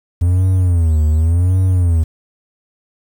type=tone with vibrato; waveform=triangle; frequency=85 Hz; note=F2; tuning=46 cents flat; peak=-8 dBFS; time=0.21-2.04 s; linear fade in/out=10 ms; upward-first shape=sine; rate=0.89 Hz; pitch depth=170 cents each way; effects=7-bit